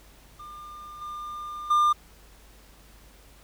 triangle tone with level steps, 1200 Hz, D6, 37 cents sharp, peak -38 / -32 / -16 dBFS, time 0.39-1.93 s, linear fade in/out 10 ms, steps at 1.01 / 1.7 s, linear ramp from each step 10 ms, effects added 50 Hz sine -53 dBFS peak until 3.43 s + pink hiss -55 dBFS RMS until 3.43 s

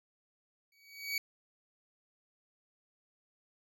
25% pulse tone with exponential growth, 2263 Hz, C#7, 35 cents sharp, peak -26 dBFS, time 0.72-1.18 s, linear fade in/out 2 ms, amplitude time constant 100 ms, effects none

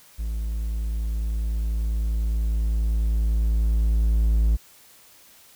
triangle tone with level ramp, 55 Hz, A1, in tune, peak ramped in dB -23 to -14 dBFS, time 0.18-4.57 s, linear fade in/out 20 ms, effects white hiss -52 dBFS RMS until 5.55 s

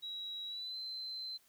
sine tone with pitch glide, 3871 to 4082 Hz, B7 to C8, -35 to -44 cents, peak -40 dBFS, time 0.02-1.38 s, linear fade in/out 20 ms, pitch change +91 cents, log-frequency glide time 0.47-0.77 s, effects white hiss -69 dBFS RMS until 1.48 s

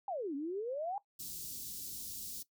sine exponential two-way sweep, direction down then up, 830.6 to 270 to 830.6 Hz, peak -35 dBFS, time 0.08-0.98 s, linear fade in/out 2 ms, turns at 0.35 s
white band-stop noise, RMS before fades -44 dBFS, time 1.19-2.43 s, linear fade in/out 10 ms, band 320 to 4200 Hz, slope 24 dB/octave
effects noise-tail reverb RT60 0.1 s tail -17 dB re dry

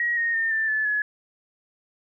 sine tone with pitch steps, 1900 / 1857.7 / 1816.3 / 1775.8 / 1736.3 / 1697.6 Hz, A#6 / A#6 / A#6 / A6 / A6 / G#6, +33 / -6 / -45 / +15 / -23 / +38 cents, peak -21 dBFS, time 0-1.02 s, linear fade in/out 2 ms, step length 170 ms, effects none

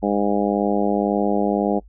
harmonic tone, 101.9 Hz, G#2, 32 cents flat, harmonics 2 / 3 / 4 / 5 / 6 / 7 / 8, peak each -22 / -24 / -25 / -26 / -27 / -27 / -28 dBFS, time 0.02-1.8 s, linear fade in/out 20 ms, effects noise-tail reverb RT60 0.1 s tail -25 dB re dry + added 50 Hz sine -43 dBFS peak until 1.88 s

